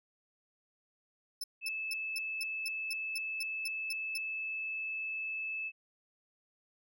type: tone bursts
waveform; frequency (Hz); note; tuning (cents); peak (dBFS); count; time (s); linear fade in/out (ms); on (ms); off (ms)
sawtooth; 5274; E8; 0; -33; 12; 1.41-4.178; 5; 29; 220
type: tone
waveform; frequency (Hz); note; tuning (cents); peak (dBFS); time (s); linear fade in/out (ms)
sine; 2614; E7; -15; -35; 1.61-5.72; 50
effects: none